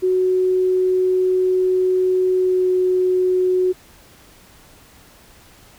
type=tone with pitch glide; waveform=sine; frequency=370 to 367.7 Hz; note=F#4 to F#4; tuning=0 to -11 cents; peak=-14 dBFS; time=0.02-3.73 s; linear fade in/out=20 ms; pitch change=-11 cents; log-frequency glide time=2.36-2.7 s; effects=pink hiss -48 dBFS RMS until 5.78 s